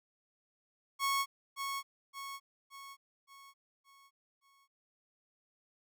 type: tone with echo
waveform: sawtooth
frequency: 1102 Hz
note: C#6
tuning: 11 cents flat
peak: -26 dBFS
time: 0.99-1.26 s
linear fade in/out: 50 ms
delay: 570 ms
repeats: 6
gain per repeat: -6 dB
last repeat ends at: 4.68 s
effects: none